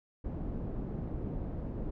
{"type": "low-pass noise", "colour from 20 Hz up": "pink", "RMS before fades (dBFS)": -37, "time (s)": [0.24, 1.91], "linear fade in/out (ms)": 10, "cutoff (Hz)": 390, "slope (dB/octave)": 12, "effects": []}